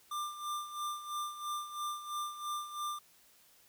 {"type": "tone with tremolo", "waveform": "square", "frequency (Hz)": 1191, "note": "D6", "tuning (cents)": 24, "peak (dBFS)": -35, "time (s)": [0.11, 2.99], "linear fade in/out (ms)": 5, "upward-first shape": "sine", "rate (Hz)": 3, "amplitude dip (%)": 70, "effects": ["white hiss -64 dBFS RMS until 3.68 s"]}